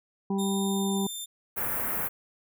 harmonic tone, 196 Hz, G3, in tune, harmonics 1 / 2 / 4 / 5, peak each -26 / -32 / -38 / -40 dBFS, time 0.3-1.07 s, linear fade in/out 5 ms
15% pulse tone with pitch glide, 3655 to 3582 Hz, A#7 to A7, -35 to +30 cents, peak -28 dBFS, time 0.38-1.26 s, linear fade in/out 20 ms, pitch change -35 cents, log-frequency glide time 0.63-1.04 s
white band-stop noise, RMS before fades -30 dBFS, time 1.56-2.09 s, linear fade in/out 20 ms, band 1900 to 12000 Hz, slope 24 dB/octave
effects none

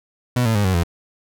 30% pulse tone with pitch steps, 123.47 / 112.57 / 102.63 / 93.57 / 85.31 Hz, B2 / A2 / G#2 / F#2 / F2, 0 / +40 / -20 / +20 / -40 cents, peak -13 dBFS, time 0.36-0.835 s, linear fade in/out 5 ms, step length 95 ms, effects none

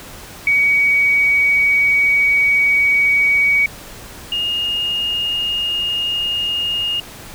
sine tone pair in turn, 2257 / 2844 Hz, C#7 / F7, +31 / +31 cents, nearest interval major third, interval 400 cents, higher second, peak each -11 / -17 dBFS, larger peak first, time 0.47-3.66 / 4.32-7 s, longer first, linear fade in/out 2 ms, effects pink hiss -36 dBFS RMS until 7.34 s

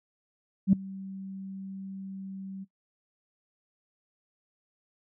sine tone with ADSR envelope, 192.8 Hz, G3, 28 cents flat, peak -13 dBFS, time 0.67-2.65 s, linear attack 59 ms, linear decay 4 ms, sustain -24 dB, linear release 22 ms, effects noise-tail reverb RT60 0.1 s tail -18 dB re dry + tanh soft clip ceiling -10 dBFS

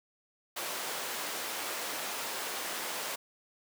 pink high-pass noise, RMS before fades -37 dBFS, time 0.56-3.16 s, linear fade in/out 10 ms, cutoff 500 Hz, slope 12 dB/octave, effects none

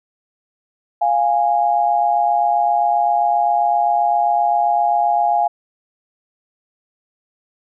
sine tone pair together, 698.5 / 826.1 Hz, F5 / G#5, 0 / -9 cents, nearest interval minor third, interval 291 cents, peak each -16 dBFS, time 1.01-5.48 s, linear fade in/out 10 ms, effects none

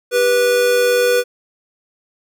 square tone pair together, 392 / 489.7 Hz, G4 / B4, 0 / -15 cents, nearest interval major third, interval 385 cents, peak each -23 / -13 dBFS, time 0.11-1.24 s, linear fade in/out 50 ms, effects none

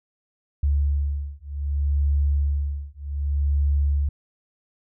sine beating tone pair, 71.1 / 71.75 Hz, C#2 / D2, +45 / -40 cents, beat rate 0.65 Hz, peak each -23 dBFS, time 0.63-4.09 s, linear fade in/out 5 ms, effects none

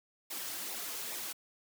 white noise with flanger, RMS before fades -40 dBFS, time 0.3-1.33 s, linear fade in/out 10 ms, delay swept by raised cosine 0.64 to 5.24 ms, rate 2.4 Hz, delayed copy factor -0.65, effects high-pass 200 Hz 12 dB/octave

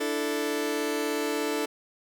sawtooth chord, D suspended second, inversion none, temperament just, 293.7 / 330.4 / 440.5 Hz, D4 / E4 / A4, 0 / +4 / +2 cents, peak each -27 / -30 / -25 dBFS, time 0-1.66 s, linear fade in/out 10 ms, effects none

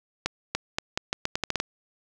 accelerating click train, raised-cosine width 0.2 ms, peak -8 dBFS, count 11, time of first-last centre 0.26-1.601 s, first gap 290 ms, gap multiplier 0.81, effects none

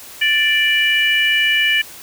harmonic tone, 587.3 Hz, D5, in tune, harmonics 3 / 4 / 5, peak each -17 / -17 / -17 dBFS, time 0.21-1.82 s, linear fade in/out 10 ms, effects white hiss -37 dBFS RMS until 2.02 s

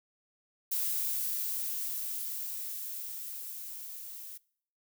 violet noise with level ramp, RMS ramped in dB -31 to -45 dBFS, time 0.71-4.38 s, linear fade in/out 10 ms, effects noise-tail reverb RT60 0.6 s tail -23 dB re dry

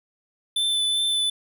square tone with vibrato, 3520 Hz, A7, in tune, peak -21 dBFS, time 0.56-1.3 s, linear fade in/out 5 ms, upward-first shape triangle, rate 2.6 Hz, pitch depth 16 cents each way, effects none

